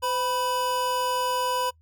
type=tone pair together; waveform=square; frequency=510 / 987 Hz; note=C5 / B5; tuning=-44 / -1 cents; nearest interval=major seventh; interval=1143 cents; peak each=-30 / -26 dBFS; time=0.02-1.71 s; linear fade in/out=20 ms; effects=noise-tail reverb RT60 0.1 s tail -24 dB re dry + added 80 Hz sine -56 dBFS peak until 1.81 s